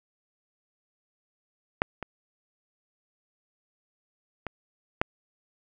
clicks, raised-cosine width 0.5 ms, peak -6 / -19 / -18 / -7 dBFS, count 4, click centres 1.819 / 2.027 / 4.467 / 5.015 s, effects none

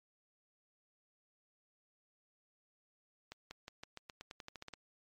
accelerating click train, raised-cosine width 0.2 ms, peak -29 dBFS, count 14, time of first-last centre 3.32-4.737 s, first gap 190 ms, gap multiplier 0.9, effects MP3 64 kbps

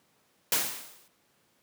white noise with exponential decay, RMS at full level -23 dBFS, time 0.52-1.08 s, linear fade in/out 2 ms, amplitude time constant 120 ms, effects pink hiss -68 dBFS RMS until 1.62 s + high-pass 150 Hz 12 dB/octave

